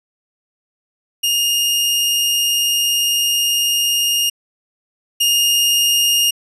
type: tone pair in turn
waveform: sawtooth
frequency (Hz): 2837 / 2837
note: F7 / F7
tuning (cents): +27 / +27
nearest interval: unison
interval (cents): 0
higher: neither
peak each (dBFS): -11 / -9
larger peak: second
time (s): 1.23-4.3 / 5.2-6.31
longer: first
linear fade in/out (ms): 10
effects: resampled to 32000 Hz